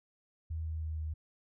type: tone with pitch steps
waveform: sine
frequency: 80.2 / 79.46 / 78.73 / 78.01 Hz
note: E2 / D#2 / D#2 / D#2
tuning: -47 / +37 / +21 / +5 cents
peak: -34 dBFS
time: 0.5-1.14 s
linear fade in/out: 10 ms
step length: 160 ms
effects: none